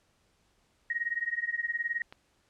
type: tone with tremolo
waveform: sine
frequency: 1881 Hz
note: A#6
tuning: 15 cents sharp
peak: -25 dBFS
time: 0.9-2.02 s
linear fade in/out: 2 ms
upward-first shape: triangle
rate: 19 Hz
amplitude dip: 100%
type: click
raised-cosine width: 0.3 ms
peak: -29 dBFS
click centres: 2.125 s
effects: pink hiss -70 dBFS RMS until 2.49 s + low-pass 9000 Hz 12 dB/octave